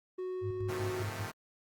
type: tone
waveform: triangle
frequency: 368.8 Hz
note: F#4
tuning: 6 cents flat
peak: -33 dBFS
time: 0.18-1.03 s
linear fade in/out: 10 ms
type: tone with tremolo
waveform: sine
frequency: 102.3 Hz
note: G#2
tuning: 26 cents flat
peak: -34 dBFS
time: 0.41-1.28 s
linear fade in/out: 50 ms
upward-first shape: square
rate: 5.1 Hz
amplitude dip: 70%
type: chord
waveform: 5% pulse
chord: F dominant seventh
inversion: second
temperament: equal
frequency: 130.81 / 155.56 / 174.61 / 220 Hz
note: C3 / Eb3 / F3 / A3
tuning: 0 / 0 / 0 / 0 cents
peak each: -34 dBFS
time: 0.68-1.32 s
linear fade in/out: 20 ms
effects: Opus 24 kbps